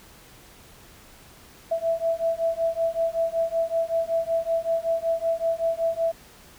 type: beating tone pair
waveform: sine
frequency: 659.3 / 664.6 Hz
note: E5 / E5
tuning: 0 / +14 cents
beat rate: 5.3 Hz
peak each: -25 dBFS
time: 1.71-6.12 s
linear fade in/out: 10 ms
effects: pink hiss -50 dBFS RMS until 6.58 s